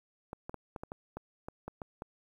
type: clicks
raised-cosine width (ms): 1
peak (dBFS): -26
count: 11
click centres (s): 0.331 / 0.495 / 0.543 / 0.762 / 0.835 / 0.919 / 1.17 / 1.485 / 1.68 / 1.818 / 2.021
effects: 10-bit